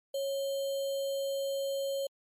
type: tone with sample-and-hold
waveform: sine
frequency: 550 Hz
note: C#5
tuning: 14 cents flat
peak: -30 dBFS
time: 0.14-2.07 s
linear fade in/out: 5 ms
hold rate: 3675 Hz
effects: MP3 64 kbps